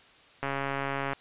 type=click train; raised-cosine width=0.5 ms; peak=-16 dBFS; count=98; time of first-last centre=0.43-1.133 s; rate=138 Hz; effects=white hiss -56 dBFS RMS until 1.2 s + resampled to 8000 Hz